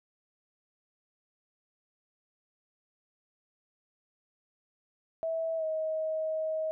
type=tone with pitch glide; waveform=sine; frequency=652 to 632 Hz; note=E5 to D#5; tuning=-19 to +27 cents; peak=-29 dBFS; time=5.23-6.71 s; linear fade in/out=0 ms; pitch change=-54 cents; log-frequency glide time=5.57-5.64 s; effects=none